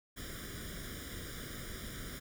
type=noise with comb filter; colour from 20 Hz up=pink; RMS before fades=-44 dBFS; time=0.16-2.2 s; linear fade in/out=20 ms; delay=0.57 ms; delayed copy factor=+1; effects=none